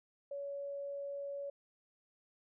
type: tone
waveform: sine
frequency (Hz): 563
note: C#5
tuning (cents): +27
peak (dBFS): -39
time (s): 0.31-1.5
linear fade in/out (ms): 5
effects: none